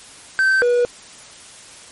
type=tone pair in turn; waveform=triangle; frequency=1548 / 485.1 Hz; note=G6 / B4; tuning=-22 / -31 cents; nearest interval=octave + minor sixth; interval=2009 cents; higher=first; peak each=-11 dBFS; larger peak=neither; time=0.39-0.62 / 0.62-0.85 s; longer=neither; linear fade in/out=0 ms; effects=white hiss -41 dBFS RMS until 1.91 s + MP3 48 kbps